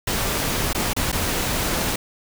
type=noise with dropouts; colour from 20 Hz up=pink; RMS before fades=-23 dBFS; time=0.07-1.96 s; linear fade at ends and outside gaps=5 ms; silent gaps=0.731-0.747 / 0.934-0.964 / 1.118-1.126 s; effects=none